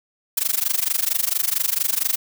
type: noise with amplitude modulation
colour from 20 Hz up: blue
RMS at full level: -18 dBFS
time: 0.37-2.16 s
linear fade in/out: 5 ms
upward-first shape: sine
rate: 24.4 Hz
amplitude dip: 95%
effects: none